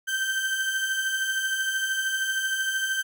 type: beating tone pair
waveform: 35% pulse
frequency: 1546 / 1559 Hz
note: G6 / G6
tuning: -24 / -10 cents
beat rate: 13 Hz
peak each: -31 / -24 dBFS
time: 0.07-3.03 s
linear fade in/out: 20 ms
effects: none